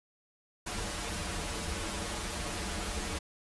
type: noise with comb filter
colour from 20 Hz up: pink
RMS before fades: -36 dBFS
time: 0.66-3.19 s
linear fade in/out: 10 ms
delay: 7.7 ms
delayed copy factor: -0.9
effects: resampled to 24000 Hz